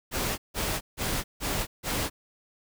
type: noise bursts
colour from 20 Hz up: pink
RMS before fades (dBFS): -29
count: 5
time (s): 0.11-2.1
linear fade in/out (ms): 50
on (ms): 270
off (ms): 160
effects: none